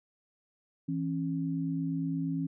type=tone pair together; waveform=sine; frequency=164.1 / 272.7 Hz; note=E3 / C#4; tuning=-8 / -28 cents; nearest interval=major sixth; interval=880 cents; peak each=-32 / -32 dBFS; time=0.88-2.47 s; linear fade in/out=10 ms; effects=none